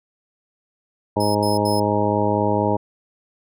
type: harmonic tone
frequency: 104.1 Hz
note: G#2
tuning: 5 cents sharp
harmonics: 1 / 2 / 3 / 4 / 5 / 6 / 8 / 9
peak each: -25 / -25 / -25 / -25 / -25 / -25 / -25 / -25 dBFS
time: 1.16-2.77 s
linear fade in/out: 10 ms
type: tone bursts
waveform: sawtooth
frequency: 5150 Hz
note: E8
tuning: 41 cents flat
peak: -25 dBFS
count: 3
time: 1.2-1.8 s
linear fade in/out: 5 ms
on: 150 ms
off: 75 ms
effects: none